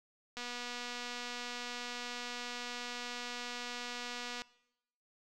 click train, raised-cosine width 0.2 ms, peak -25 dBFS, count 985, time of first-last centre 0.37-4.419 s, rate 243 Hz, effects noise-tail reverb RT60 0.8 s tail -21 dB re dry

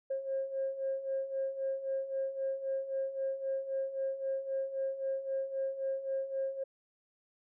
sine beating tone pair, 535 / 538.8 Hz, C5 / C#5, +38 / -49 cents, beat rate 3.8 Hz, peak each -38 / -33 dBFS, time 0.1-6.64 s, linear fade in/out 10 ms, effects tanh soft clip ceiling -26 dBFS

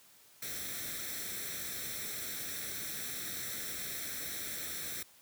white noise with comb filter, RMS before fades -40 dBFS, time 0.42-5.03 s, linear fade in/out 5 ms, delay 0.52 ms, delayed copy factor +0.75, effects white hiss -61 dBFS RMS until 5.21 s + high-pass 60 Hz 12 dB/octave

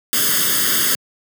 white noise with comb filter, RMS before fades -17 dBFS, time 0.13-0.95 s, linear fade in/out 0 ms, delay 0.61 ms, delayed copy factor +0.9, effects high-pass 150 Hz 12 dB/octave

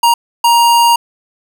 square tone bursts at uneven times, 940 Hz, A#5, 14 cents sharp, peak -7 dBFS, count 2, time 0.03-0.14 / 0.44-0.96 s, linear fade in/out 5 ms, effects none

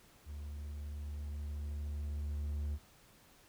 triangle tone with level ramp, 73.42 Hz, D2, in tune, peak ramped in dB -40 to -32 dBFS, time 0.25-2.79 s, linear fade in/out 50 ms, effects pink hiss -63 dBFS RMS until 3.48 s

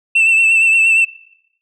sine tone with vibrato, 2670 Hz, E7, 22 cents sharp, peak -6 dBFS, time 0.15-1.05 s, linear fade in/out 10 ms, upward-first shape triangle, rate 8.6 Hz, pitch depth 40 cents each way, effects noise-tail reverb RT60 0.8 s tail -23 dB re dry + tanh soft clip ceiling -7 dBFS

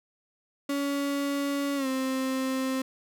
35% pulse tone with pitch glide, 281.7 to 262.8 Hz, C#4 to C4, +28 to +8 cents, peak -25 dBFS, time 0.69-2.82 s, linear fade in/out 5 ms, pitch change -120 cents, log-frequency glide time 1.76-1.87 s, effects none

